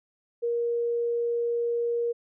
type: tone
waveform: sine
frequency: 471.6 Hz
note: A#4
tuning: 20 cents sharp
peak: -24 dBFS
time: 0.42-2.13 s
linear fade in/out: 20 ms
effects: none